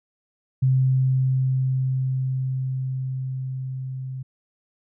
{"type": "tone with level ramp", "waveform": "sine", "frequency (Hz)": 130.81, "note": "C3", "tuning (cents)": 0, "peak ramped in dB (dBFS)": [-15, -29], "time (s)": [0.62, 4.23], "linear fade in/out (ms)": 10, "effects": []}